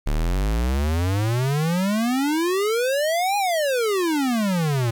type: exponential two-way sweep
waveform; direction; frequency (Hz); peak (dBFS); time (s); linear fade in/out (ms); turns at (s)
square; up then down; 35.08 to 830 to 112.2; -20; 0.06-4.91; 10; 3.37
effects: 9-bit